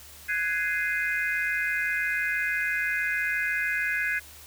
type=chord; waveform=sine; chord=Ab dominant seventh; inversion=third; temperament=just; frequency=1495.1 / 1661.2 / 2077 / 2492 Hz; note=Gb6 / Ab6 / C7 / Eb7; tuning=+18 / 0 / -13 / +2 cents; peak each=-32 / -28 / -30 / -33 dBFS; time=0.28-4.2 s; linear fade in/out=20 ms; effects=added 74 Hz sine -53 dBFS peak until 4.46 s + white hiss -48 dBFS RMS until 4.46 s